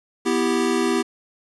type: chord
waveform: square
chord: E minor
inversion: second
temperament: equal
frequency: 246.9 / 329.6 / 392 Hz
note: B3 / E4 / G4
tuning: 0 / 0 / 0 cents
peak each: -24 / -24 / -23 dBFS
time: 0.25-1.03 s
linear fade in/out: 20 ms
effects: resampled to 24000 Hz + 8-bit